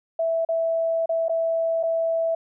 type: tone with dropouts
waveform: sine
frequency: 658 Hz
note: E5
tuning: 3 cents flat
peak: -20 dBFS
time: 0.19-2.35 s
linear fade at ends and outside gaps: 5 ms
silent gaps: 0.45-0.488 / 1.059-1.092 / 1.284-1.294 / 1.83-1.834 s
effects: none